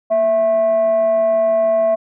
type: tone with frequency modulation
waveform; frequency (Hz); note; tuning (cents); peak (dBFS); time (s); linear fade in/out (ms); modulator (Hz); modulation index
sine; 659.3; E5; 0; -11; 0.1-1.96; 20; 425; 0.23
effects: tanh soft clip ceiling -8 dBFS